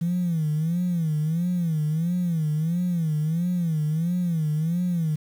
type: tone with vibrato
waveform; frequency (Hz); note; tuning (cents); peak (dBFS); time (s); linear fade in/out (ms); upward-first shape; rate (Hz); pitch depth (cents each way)
sine; 164.81; E3; 0; -20; 0.01-5.16; 10; sine; 1.5; 150
effects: tanh soft clip ceiling -18 dBFS + 8-bit